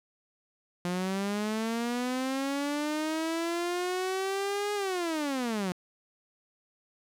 sawtooth linear two-way sweep, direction up then down, 175.2 to 415.3 to 175.2 Hz, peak -25 dBFS, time 0.85-5.72 s, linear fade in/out 0 ms, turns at 4.74 s, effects low-pass 11000 Hz 12 dB/octave + 10-bit

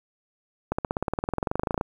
accelerating click train, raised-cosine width 1 ms, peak -11 dBFS, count 24, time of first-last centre 0.72-1.811 s, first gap 65 ms, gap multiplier 0.97, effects 8-bit

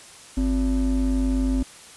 triangle ring-modulated tone, 155.56 Hz, D#3, in tune, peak -14 dBFS, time 0.37-1.63 s, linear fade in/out 5 ms, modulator 106 Hz, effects white hiss -45 dBFS RMS until 1.96 s + resampled to 24000 Hz

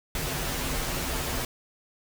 pink noise with comb filter, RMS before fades -30 dBFS, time 0.15-1.45 s, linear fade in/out 2 ms, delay 9.7 ms, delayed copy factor -0.8, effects none

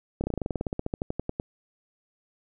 slowing click train, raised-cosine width 2 ms, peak -15 dBFS, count 21, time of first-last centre 0.21-1.399 s, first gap 29 ms, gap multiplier 1.07, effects none

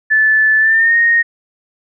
sine tone with pitch glide, 1745 to 1859.5 Hz, A6 to A#6, -15 to -5 cents, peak -8 dBFS, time 0.1-1.23 s, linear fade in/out 20 ms, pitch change +110 cents, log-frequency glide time 0.59-0.96 s, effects none

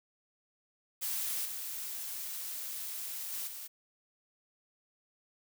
blue noise with level steps, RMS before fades -35 / -40 / -38 / -44 dBFS, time 1.01-3.68 s, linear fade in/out 20 ms, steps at 1.45 / 3.32 / 3.47 s, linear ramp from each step 5 ms, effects none

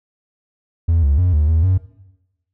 triangle tone with pitch steps, 83.4 / 70.5 / 90.1 / 75.4 / 80.4 / 93.5 Hz, E2 / C#2 / F#2 / D2 / E2 / F#2, +21 / +30 / -45 / +46 / -43 / +19 cents, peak -9 dBFS, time 0.88-1.78 s, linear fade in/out 10 ms, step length 150 ms, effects noise-tail reverb RT60 0.9 s tail -18 dB re dry + tanh soft clip ceiling -6 dBFS

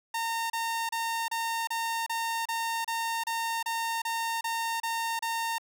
sawtooth tone bursts, 915 Hz, A#5, 32 cents flat, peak -25 dBFS, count 14, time 0.14-5.583 s, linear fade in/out 5 ms, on 360 ms, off 31 ms, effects none

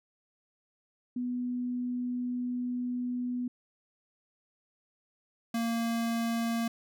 sine / square tone pair in turn, 246.9 / 230.8 Hz, B3 / A#3, 0 / -17 cents, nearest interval minor second, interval 117 cents, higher first, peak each -30 / -29 dBFS, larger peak second, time 1.16-3.48 / 5.54-6.68 s, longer first, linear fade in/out 5 ms, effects none

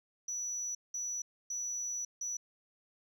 sine tone bursts at uneven times, 5910 Hz, F#8, 3 cents flat, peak -33 dBFS, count 4, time 0.28-0.75 / 0.94-1.22 / 1.5-2.05 / 2.21-2.37 s, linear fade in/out 5 ms, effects tanh soft clip ceiling -33 dBFS

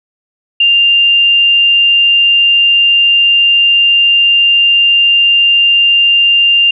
sine tone, 2794 Hz, F7, in tune, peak -5 dBFS, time 0.6-6.71 s, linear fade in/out 5 ms, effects none

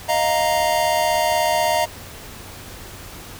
square chord, Eb suspended second, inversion none, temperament equal, 622.3 / 698.5 / 932.3 Hz, Eb5 / F5 / Bb5, 0 / 0 / 0 cents, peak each -22 dBFS, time 0.08-1.86 s, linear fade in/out 20 ms, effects added 94 Hz sine -45 dBFS peak until 3.39 s + pink hiss -38 dBFS RMS until 3.39 s

